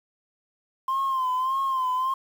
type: tone with vibrato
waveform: sine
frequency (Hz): 1046.5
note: C6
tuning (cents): 0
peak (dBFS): -21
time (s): 0.88-2.14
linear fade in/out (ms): 5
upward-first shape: sine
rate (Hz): 1.7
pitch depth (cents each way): 61
effects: tanh soft clip ceiling -19 dBFS + 8-bit